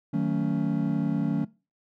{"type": "chord", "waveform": "triangle", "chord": "D# half-diminished seventh", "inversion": "none", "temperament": "just", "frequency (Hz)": [155.56, 186.68, 224, 280], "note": ["D#3", "F#3", "A3", "C#4"], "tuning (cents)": [0, 16, 31, 18], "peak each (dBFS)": -27, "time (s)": [0.13, 1.45], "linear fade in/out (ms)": 10, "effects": ["noise-tail reverb RT60 0.3 s tail -21 dB re dry"]}